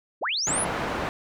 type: linear sweep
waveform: sine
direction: up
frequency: 185.7 to 11000 Hz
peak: -24 dBFS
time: 0.21-0.65 s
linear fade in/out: 20 ms
type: low-pass noise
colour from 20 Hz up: white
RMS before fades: -29 dBFS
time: 0.47-1.09 s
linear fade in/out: 0 ms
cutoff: 1300 Hz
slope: 12 dB/octave
effects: none